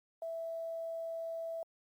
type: tone with quantisation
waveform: sine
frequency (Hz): 659.3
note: E5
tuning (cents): 0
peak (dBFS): -37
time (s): 0.22-1.63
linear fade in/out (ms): 2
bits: 11
effects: Opus 48 kbps